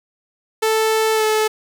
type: tone with pitch glide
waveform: sawtooth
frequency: 440 to 432.9 Hz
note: A4 to A4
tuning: 0 to -28 cents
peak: -11 dBFS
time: 0.62-1.48 s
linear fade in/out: 10 ms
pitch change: -28 cents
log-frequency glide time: 1.14-1.24 s
effects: 8-bit